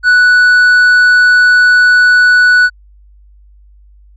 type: tone with tanh clipping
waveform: sine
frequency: 1480 Hz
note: F#6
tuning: in tune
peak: -5 dBFS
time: 0.03-2.7 s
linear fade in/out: 50 ms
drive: 5 dB
effects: added 50 Hz sine -39 dBFS peak until 4.16 s